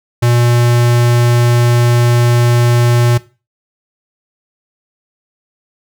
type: tone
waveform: square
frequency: 120 Hz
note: B2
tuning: 49 cents flat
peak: -9 dBFS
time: 0.22-3.18 s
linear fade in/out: 10 ms
effects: noise-tail reverb RT60 0.3 s tail -17 dB re dry